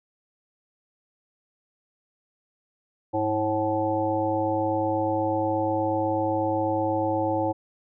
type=harmonic tone with a mistuned harmonic; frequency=108.2 Hz; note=A2; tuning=29 cents flat; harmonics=1 / 3 / 5 / 7 / 8; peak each=-33 / -27 / -27 / -30 / -29 dBFS; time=3.13-7.53 s; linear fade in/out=20 ms; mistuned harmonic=1; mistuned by=-83 cents; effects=none